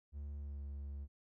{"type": "tone with pitch glide", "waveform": "triangle", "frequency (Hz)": [72.1, 70.53], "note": ["D2", "C#2"], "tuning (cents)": [-31, 31], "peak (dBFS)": -40, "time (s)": [0.12, 1.08], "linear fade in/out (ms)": 50, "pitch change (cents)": -38, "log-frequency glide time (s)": [0.37, 0.61], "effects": []}